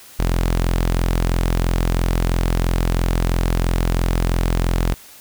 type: tone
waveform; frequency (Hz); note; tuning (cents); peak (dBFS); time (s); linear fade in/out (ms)
sawtooth; 43; F1; -26; -12; 0.19-4.94; 0
effects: white hiss -43 dBFS RMS until 5.2 s